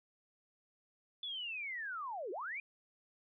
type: linear two-way sweep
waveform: sine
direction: down then up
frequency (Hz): 3491 to 338.5 to 2449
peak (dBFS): -39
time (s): 1.23-2.6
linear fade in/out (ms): 2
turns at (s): 2.31
effects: none